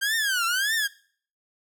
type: tone with vibrato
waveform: sawtooth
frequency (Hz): 1568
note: G6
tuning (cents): 0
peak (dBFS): -19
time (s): 0.01-0.88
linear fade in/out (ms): 20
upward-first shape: triangle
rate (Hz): 1.7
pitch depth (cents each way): 280
effects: noise-tail reverb RT60 0.5 s tail -20 dB re dry